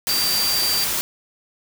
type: tone in noise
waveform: sine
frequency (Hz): 4688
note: D8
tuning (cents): -4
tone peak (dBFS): -20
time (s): 0.09-0.84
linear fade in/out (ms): 0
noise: white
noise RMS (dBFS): -23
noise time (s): 0.07-1.01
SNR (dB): 0
effects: none